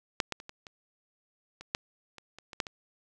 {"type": "clicks", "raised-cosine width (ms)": 0.2, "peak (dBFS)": [-8, -15, -28, -25, -28, -27, -11, -29, -29, -26, -11, -23], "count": 12, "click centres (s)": [0.202, 0.323, 0.401, 0.494, 0.668, 1.61, 1.749, 2.183, 2.386, 2.532, 2.602, 2.668], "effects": []}